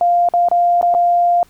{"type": "tone with dropouts", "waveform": "sine", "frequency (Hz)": 698.5, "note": "F5", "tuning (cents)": 0, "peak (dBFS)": -10, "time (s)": [0.01, 1.43], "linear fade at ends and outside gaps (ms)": 1, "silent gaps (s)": [[0.288, 0.337], [0.486, 0.514], [0.813, 0.828], [0.941, 0.948]], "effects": ["pink hiss -52 dBFS RMS until 1.49 s"]}